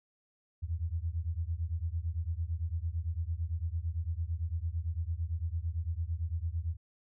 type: beating tone pair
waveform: sine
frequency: 79.3 / 88.2 Hz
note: D#2 / F2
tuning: +33 / +18 cents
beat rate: 8.9 Hz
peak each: -34 / -35 dBFS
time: 0.62-6.77 s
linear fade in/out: 20 ms
effects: none